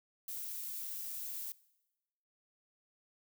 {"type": "noise", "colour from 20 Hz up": "violet", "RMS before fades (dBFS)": -42, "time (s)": [0.28, 1.52], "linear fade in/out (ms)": 2, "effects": ["noise-tail reverb RT60 1.0 s tail -21 dB re dry"]}